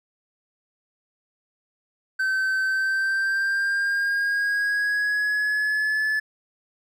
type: tone with pitch glide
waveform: triangle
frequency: 1540 to 1728.6 Hz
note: G6 to A6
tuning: -31 to -31 cents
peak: -19 dBFS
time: 2.19-6.2 s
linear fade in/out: 10 ms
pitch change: +200 cents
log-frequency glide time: 2.64-6.04 s
effects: none